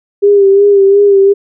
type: tone with vibrato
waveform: sine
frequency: 399 Hz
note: G4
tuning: 31 cents sharp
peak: -3 dBFS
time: 0.22-1.34 s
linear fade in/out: 20 ms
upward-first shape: sine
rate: 2.8 Hz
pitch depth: 40 cents each way
effects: none